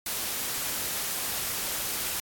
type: noise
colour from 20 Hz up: white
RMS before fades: -31 dBFS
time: 0.06-2.2 s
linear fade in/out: 2 ms
effects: AAC 64 kbps